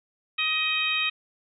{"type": "harmonic tone", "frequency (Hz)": 628, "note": "D#5", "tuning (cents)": 16, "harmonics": [2, 3, 4, 5, 6], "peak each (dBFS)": [-34, -35, -25, -31, -30], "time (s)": [0.38, 1.1], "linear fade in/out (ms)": 10, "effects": []}